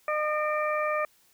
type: harmonic tone with a mistuned harmonic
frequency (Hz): 608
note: D#5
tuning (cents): -40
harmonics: 1 / 2 / 3 / 4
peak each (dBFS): -28 / -29 / -35 / -35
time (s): 0.08-1.05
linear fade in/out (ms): 2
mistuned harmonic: 4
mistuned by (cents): -60
effects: white hiss -63 dBFS RMS until 1.33 s